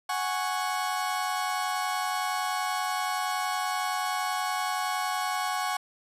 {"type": "chord", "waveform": "35% pulse", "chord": "F# suspended second", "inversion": "none", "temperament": "equal", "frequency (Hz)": [740, 830.6, 1108.7], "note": ["F#5", "G#5", "C#6"], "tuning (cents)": [0, 0, 0], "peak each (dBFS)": [-30, -31, -30], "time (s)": [0.09, 5.77], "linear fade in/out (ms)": 5, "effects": ["resampled to 32000 Hz"]}